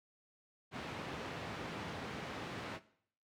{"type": "band-pass noise", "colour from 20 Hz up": "pink", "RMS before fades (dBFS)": -44, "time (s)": [0.71, 2.8], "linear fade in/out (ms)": 50, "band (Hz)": [100, 3000], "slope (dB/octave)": 12, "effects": ["noise-tail reverb RT60 0.6 s tail -17 dB re dry", "high-pass 60 Hz 12 dB/octave"]}